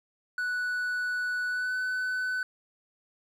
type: tone with pitch glide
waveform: triangle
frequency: 1480 to 1505 Hz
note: F#6 to F#6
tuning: 0 to +29 cents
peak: -26 dBFS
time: 0.38-2.43 s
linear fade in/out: 2 ms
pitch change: +29 cents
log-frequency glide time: 1.48-1.76 s
effects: none